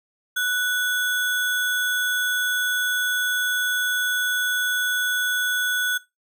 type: tone with sample-and-hold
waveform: sine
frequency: 1480 Hz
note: F#6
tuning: in tune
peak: -20 dBFS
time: 0.36-5.98 s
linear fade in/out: 10 ms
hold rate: 4900 Hz
effects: noise-tail reverb RT60 0.2 s tail -18 dB re dry